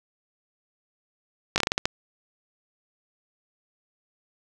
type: slowing click train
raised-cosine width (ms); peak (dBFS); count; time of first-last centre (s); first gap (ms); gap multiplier
0.2; -4; 8; 1.56-1.855; 19; 1.26
effects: none